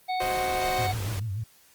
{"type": "harmonic tone", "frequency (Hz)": 740, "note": "F#5", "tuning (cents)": 0, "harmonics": [1, 3, 5, 6], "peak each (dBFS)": [-26, -36, -40, -42], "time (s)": [0.08, 0.93], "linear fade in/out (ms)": 20}
{"type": "chord", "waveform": "sawtooth", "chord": "C diminished", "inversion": "second", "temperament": "equal", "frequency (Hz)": [370, 523.3, 622.3], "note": ["Gb4", "C5", "Eb5"], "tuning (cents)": [0, 0, 0], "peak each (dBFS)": [-30, -28, -32], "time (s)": [0.2, 0.87], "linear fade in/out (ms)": 5}
{"type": "noise", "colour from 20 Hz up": "pink", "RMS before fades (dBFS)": -37, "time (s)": [0.21, 1.2], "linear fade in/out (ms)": 10}
{"type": "tone with vibrato", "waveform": "sine", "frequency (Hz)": 103.83, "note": "G#2", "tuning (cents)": 0, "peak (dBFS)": -28, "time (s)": [0.78, 1.44], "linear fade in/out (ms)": 10, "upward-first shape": "triangle", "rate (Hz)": 6.9, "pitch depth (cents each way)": 210}
{"effects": ["white hiss -58 dBFS RMS until 1.74 s", "Opus 32 kbps"]}